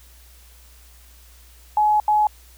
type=tone bursts at uneven times; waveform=sine; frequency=846 Hz; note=G#5; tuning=32 cents sharp; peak=-14 dBFS; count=2; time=1.77-2 / 2.08-2.27 s; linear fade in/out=2 ms; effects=added 60 Hz sine -47 dBFS peak until 2.57 s + white hiss -52 dBFS RMS until 2.57 s